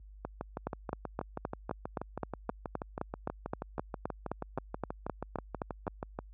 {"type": "two click trains", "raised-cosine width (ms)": 1, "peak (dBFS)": [-19, -22], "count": [21, 38], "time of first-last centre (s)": [[0.67, 5.878], [0.25, 6.189]], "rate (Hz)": [3.84, 6.23], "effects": ["added 50 Hz sine -44 dBFS peak until 6.33 s", "high-pass 60 Hz 12 dB/octave"]}